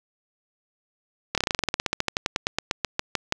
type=slowing click train; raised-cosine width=0.2 ms; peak=-5 dBFS; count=26; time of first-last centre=1.35-3.324 s; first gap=27 ms; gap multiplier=1.08; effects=none